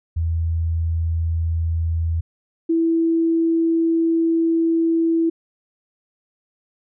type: tone pair in turn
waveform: sine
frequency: 82.41 / 329.6 Hz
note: E2 / E4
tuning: 0 / 0 cents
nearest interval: 2 octaves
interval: 2400 cents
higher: second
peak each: -18 / -15 dBFS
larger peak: second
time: 0.16-2.21 / 2.69-5.3 s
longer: second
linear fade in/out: 10 ms
effects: none